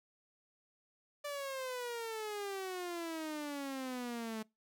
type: exponential sweep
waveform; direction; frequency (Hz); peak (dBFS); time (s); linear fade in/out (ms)
sawtooth; down; 587.3 to 216.4; -35; 1.24-4.43; 10
effects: noise-tail reverb RT60 0.2 s tail -23 dB re dry